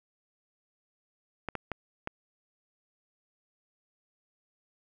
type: clicks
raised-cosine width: 0.5 ms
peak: -18 dBFS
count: 4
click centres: 1.487 / 1.553 / 1.717 / 2.074 s
effects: 10-bit